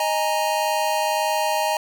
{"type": "chord", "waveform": "square", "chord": "D# suspended fourth", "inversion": "none", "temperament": "equal", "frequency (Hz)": [622.3, 830.6, 932.3], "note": ["D#5", "G#5", "A#5"], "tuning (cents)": [0, 0, 0], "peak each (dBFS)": -25, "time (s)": [0, 1.77], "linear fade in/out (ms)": 2, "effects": []}